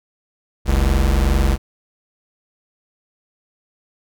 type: tone pair together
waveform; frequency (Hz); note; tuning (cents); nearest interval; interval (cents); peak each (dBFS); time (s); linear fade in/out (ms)
square; 45.42 / 67.9; F#1 / C#2; -31 / -35; perfect fifth; 696; -17; 0.65-1.58; 50
effects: none